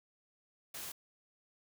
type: noise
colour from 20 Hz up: white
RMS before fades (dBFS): -44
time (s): 0.74-0.92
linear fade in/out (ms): 5
effects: none

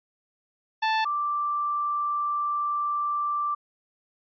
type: tone pair in turn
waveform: sawtooth / sine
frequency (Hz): 880 / 1174.7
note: A5 / D6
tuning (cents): 0 / 0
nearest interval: perfect fourth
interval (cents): 500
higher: second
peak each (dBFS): -18 / -24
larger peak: first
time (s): 0.82-1.05 / 1.05-3.55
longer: second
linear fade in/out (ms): 10
effects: resampled to 11025 Hz

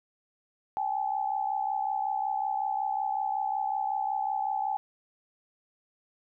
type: tone pair together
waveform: sine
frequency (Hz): 787.6 / 853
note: G5 / G#5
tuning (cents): +8 / +46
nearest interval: minor second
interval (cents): 138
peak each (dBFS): -30 / -30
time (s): 0.77-4.77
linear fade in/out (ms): 0
effects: none

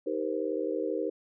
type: chord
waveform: sine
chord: C minor seventh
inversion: first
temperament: just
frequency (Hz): 314 / 392.4 / 470.9 / 523.3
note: Eb4 / G4 / Bb4 / C5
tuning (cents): +16 / +2 / +18 / 0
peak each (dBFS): -34 / -34 / -33 / -35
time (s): 0.06-1.1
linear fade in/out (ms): 10
effects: none

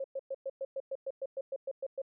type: tone bursts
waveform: sine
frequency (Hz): 540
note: C#5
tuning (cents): -45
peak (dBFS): -33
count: 14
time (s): 0-2.018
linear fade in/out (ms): 5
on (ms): 42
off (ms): 110
effects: none

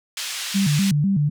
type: band-pass noise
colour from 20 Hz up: pink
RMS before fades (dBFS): -29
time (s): 0.17-0.91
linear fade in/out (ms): 2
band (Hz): 2500 to 8100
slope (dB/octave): 12
type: tone with vibrato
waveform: sine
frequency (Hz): 170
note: F3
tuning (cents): -46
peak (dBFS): -16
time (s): 0.54-1.3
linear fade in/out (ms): 20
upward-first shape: square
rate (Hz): 4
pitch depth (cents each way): 250
effects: none

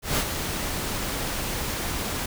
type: noise with ADSR envelope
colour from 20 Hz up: pink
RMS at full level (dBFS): -22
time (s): 0.02-2.26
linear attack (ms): 160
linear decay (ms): 53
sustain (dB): -7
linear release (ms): 4
effects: none

